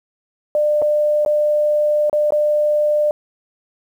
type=tone with dropouts; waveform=sine; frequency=598 Hz; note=D5; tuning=31 cents sharp; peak=-13 dBFS; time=0.55-3.11 s; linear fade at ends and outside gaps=1 ms; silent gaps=0.818-0.822 / 1.25-1.261 / 2.097-2.129 / 2.306-2.322 s; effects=8-bit